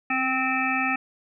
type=harmonic tone with a mistuned harmonic; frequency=260.1 Hz; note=C4; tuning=10 cents flat; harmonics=1 / 3 / 5 / 7 / 9 / 10; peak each=-29 / -29 / -29 / -29 / -29 / -29 dBFS; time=0.1-0.96 s; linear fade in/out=5 ms; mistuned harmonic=1; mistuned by=+16 cents; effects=none